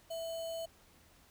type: tone with sample-and-hold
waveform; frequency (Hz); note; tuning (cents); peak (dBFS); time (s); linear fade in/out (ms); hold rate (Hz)
sine; 659.3; E5; 0; -37; 0.1-0.66; 10; 3675
effects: added 79 Hz sine -70 dBFS peak until 1.3 s + pink hiss -64 dBFS RMS until 1.3 s